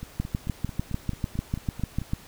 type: two click trains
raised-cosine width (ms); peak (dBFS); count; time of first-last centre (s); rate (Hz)
5; -22 / -13; 10 / 14; 0.03-2.017 / 0.2-2.135; 4.53 / 6.72
effects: pink hiss -49 dBFS RMS until 2.27 s